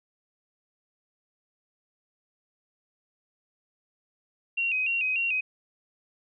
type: tone with vibrato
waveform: sine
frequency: 2632 Hz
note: E7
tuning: 3 cents flat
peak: -24 dBFS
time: 4.57-5.41 s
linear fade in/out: 10 ms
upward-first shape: square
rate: 3.4 Hz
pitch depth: 75 cents each way
effects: none